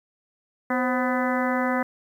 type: harmonic tone with a mistuned harmonic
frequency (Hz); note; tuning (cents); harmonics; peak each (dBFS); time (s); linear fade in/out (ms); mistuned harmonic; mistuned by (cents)
250.4; B3; +24; 1 / 2 / 3 / 4 / 5 / 6 / 7 / 8; -25 / -28 / -30 / -31 / -32 / -33 / -33 / -34; 0.7-1.83; 5; 2; +75
effects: 9-bit